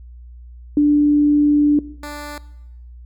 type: tone pair in turn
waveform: sine / 10% pulse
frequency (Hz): 293.7 / 293.7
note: D4 / D4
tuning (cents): 0 / 0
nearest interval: unison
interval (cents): 0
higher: neither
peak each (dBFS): -10 / -21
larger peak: first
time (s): 0.77-1.79 / 2.03-2.38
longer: first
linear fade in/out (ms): 2
effects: noise-tail reverb RT60 0.9 s tail -19 dB re dry + added 60 Hz sine -36 dBFS peak until 3.05 s